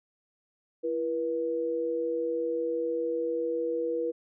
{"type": "tone pair together", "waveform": "sine", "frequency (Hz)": [335.5, 482.6], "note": ["E4", "B4"], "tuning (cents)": [31, -40], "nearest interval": "tritone", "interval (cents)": 629, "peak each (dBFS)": [-33, -28], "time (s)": [0.83, 4.12], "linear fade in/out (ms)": 20, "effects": []}